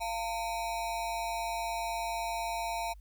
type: ring-modulated tone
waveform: square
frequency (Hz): 797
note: G5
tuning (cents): +28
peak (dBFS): -30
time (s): 0-2.94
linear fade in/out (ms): 20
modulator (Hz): 108
effects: added 50 Hz sine -48 dBFS peak until 3 s + white hiss -75 dBFS RMS until 3 s